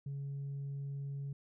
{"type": "tone", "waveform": "sine", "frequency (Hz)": 139.6, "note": "C#3", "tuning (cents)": 13, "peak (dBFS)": -36, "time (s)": [0.06, 1.33], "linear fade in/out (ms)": 5, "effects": ["tanh soft clip ceiling -36 dBFS"]}